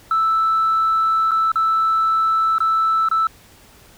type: tone with dropouts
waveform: sine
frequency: 1318.5 Hz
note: E6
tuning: in tune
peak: -13 dBFS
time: 0.11-3.27 s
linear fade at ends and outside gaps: 2 ms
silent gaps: 1.31-1.316 / 1.518-1.557 / 2.583-2.604 / 3.087-3.113 s
effects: tanh soft clip ceiling -11 dBFS + pink hiss -48 dBFS RMS until 3.97 s